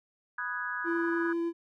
sine chord, G# minor seventh, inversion first, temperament equal, 987.8 / 1244.5 / 1480 / 1661.2 Hz, B5 / D#6 / F#6 / G#6, 0 / 0 / 0 / 0 cents, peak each -40 / -39 / -37 / -35 dBFS, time 0.38-1.33 s, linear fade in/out 5 ms
triangle tone with vibrato, 337.1 Hz, E4, 39 cents sharp, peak -26 dBFS, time 0.84-1.53 s, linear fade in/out 50 ms, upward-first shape triangle, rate 10 Hz, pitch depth 8 cents each way
effects none

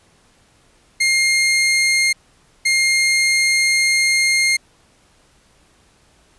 sawtooth tone bursts at uneven times, 2125 Hz, C7, 26 cents sharp, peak -10 dBFS, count 2, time 1-2.13 / 2.65-4.57 s, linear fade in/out 10 ms, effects pink hiss -55 dBFS RMS until 6.38 s + resampled to 24000 Hz

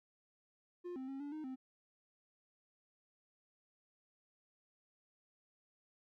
triangle tone with pitch steps, 353.9 / 261.6 / 270.7 / 287.6 / 309.4 / 260.6 Hz, F4 / C4 / C#4 / D4 / D#4 / C4, +23 / 0 / -41 / -36 / -10 / -7 cents, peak -40 dBFS, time 0.84-1.56 s, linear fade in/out 20 ms, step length 120 ms, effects none

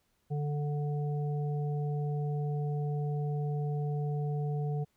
harmonic tone, 146.83 Hz, D3, in tune, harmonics 1 / 3 / 5, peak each -30 / -40 / -44 dBFS, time 0.3-4.85 s, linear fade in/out 20 ms, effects pink hiss -75 dBFS RMS until 4.96 s

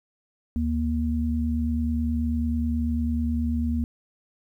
sine tone pair together, 75.59 / 236 Hz, D#2 / A#3, -49 / +22 cents, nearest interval octave + minor sixth, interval 1971 cents, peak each -25 dBFS, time 0.56-3.84 s, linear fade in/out 0 ms, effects 10-bit

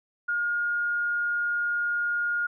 sine tone, 1425 Hz, F6, 34 cents sharp, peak -24 dBFS, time 0.28-2.47 s, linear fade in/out 10 ms, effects none

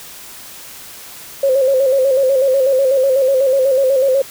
sine tone with vibrato, 533 Hz, C5, 32 cents sharp, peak -10 dBFS, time 1.43-4.22 s, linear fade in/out 5 ms, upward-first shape square, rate 8.1 Hz, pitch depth 55 cents each way, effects white hiss -35 dBFS RMS until 4.3 s

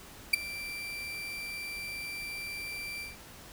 35% pulse tone with ADSR envelope, 2349 Hz, D7, in tune, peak -15 dBFS, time 0.33-3.17 s, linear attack 8 ms, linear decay 11 ms, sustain -20 dB, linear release 160 ms, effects pink hiss -50 dBFS RMS until 3.52 s

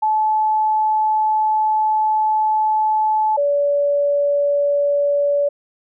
sine tone pair in turn, 864 / 573.2 Hz, A5 / D5, -32 / -42 cents, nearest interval perfect fifth, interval 710 cents, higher first, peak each -14 dBFS, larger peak neither, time 0.02-3.37 / 3.37-5.49 s, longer first, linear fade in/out 10 ms, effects none

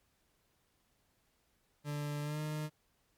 40% pulse tone with pitch glide, 146.83 to 152.54 Hz, D3 to D#3, 0 to -34 cents, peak -35 dBFS, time 1.84-2.7 s, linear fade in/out 50 ms, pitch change +66 cents, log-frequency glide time 2.22-2.4 s, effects pink hiss -75 dBFS RMS until 3.17 s + MP3 96 kbps

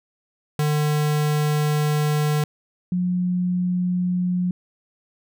square / sine tone pair in turn, 150 / 179.8 Hz, D3 / F#3, +37 / -49 cents, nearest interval minor third, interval 314 cents, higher second, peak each -19 / -19 dBFS, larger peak neither, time 0.59-2.44 / 2.92-4.51 s, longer first, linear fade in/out 2 ms, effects none

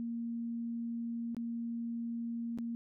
sine tone with dropouts, 233.1 Hz, A#3, in tune, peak -35 dBFS, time 0-2.75 s, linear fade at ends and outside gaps 0 ms, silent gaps 1.347-1.367 / 2.576-2.586 s, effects none

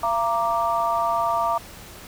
sine chord, Bb major, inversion second, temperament equal with one note detuned, 680.5 / 932.3 / 1174.7 Hz, F5 / Bb5 / D6, -45 / 0 / 0 cents, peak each -24 dBFS, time 0.03-1.58 s, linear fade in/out 5 ms, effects pink hiss -42 dBFS RMS until 2.07 s

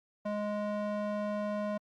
square tone with band-pass filter, 208.3 Hz, G#3, 5 cents sharp, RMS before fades -34 dBFS, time 0.25-1.78 s, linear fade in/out 10 ms, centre 620 Hz, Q 1.2, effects Opus 48 kbps

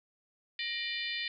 harmonic tone with a mistuned harmonic, 595 Hz, D5, 22 cents sharp, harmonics 3 / 4 / 5 / 6 / 7 / 8, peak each -39 / -39 / -41 / -40 / -42 / -45 dBFS, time 0.59-1.28 s, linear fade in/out 2 ms, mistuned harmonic 3, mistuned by +87 cents, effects none

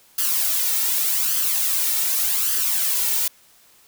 blue noise with flanger, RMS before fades -21 dBFS, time 0.18-3.28 s, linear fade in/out 5 ms, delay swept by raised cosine 0.64 to 2.24 ms, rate 0.85 Hz, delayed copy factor +0.6, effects white hiss -54 dBFS RMS until 3.87 s

